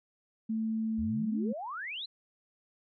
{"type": "tone with pitch glide", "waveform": "sine", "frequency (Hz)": [221.5, 217.3], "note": ["A3", "A3"], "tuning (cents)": [12, -21], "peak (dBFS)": -29, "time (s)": [0.49, 1.53], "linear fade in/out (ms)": 10, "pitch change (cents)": -33, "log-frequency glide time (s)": [0.95, 1.31]}
{"type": "exponential sweep", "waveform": "sine", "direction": "up", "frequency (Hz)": [66.6, 4207], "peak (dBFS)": -36, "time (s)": [0.98, 2.06], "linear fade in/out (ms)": 10}
{"effects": []}